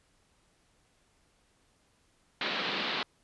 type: band-pass noise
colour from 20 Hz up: white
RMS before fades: -33 dBFS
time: 2.41-3.03 s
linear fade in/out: 2 ms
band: 160 to 4200 Hz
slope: 48 dB/octave
effects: pink hiss -69 dBFS RMS until 3.23 s + resampled to 24000 Hz